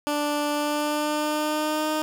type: tone with pitch glide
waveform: 15% pulse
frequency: 294 to 308.4 Hz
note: D4 to D#4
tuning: +2 to -15 cents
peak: -17 dBFS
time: 0.07-2.02 s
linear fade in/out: 0 ms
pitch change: +83 cents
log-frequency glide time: 0.52-1.9 s
effects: none